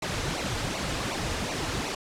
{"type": "noise with flanger", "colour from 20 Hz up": "pink", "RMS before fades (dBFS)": -30, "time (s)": [0.02, 1.95], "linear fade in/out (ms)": 5, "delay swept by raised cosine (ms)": [0.58, 5.38], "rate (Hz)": 2.7, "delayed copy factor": -0.75, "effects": ["low-pass 7000 Hz 12 dB/octave"]}